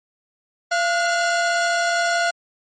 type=tone pair together; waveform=45% pulse; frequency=685.9 / 1447 Hz; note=F5 / F#6; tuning=-31 / -39 cents; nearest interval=octave + minor second; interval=1292 cents; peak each=-20 / -21 dBFS; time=0.71-2.31 s; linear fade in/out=10 ms; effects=MP3 32 kbps